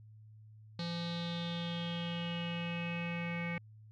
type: tone with low-pass filter sweep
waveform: square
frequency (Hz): 170.7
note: F3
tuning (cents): -39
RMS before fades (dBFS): -38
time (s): 0.79-3.58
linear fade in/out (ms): 2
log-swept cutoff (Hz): 4200 to 2200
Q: 7.6
effects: added 108 Hz sine -53 dBFS peak until 3.91 s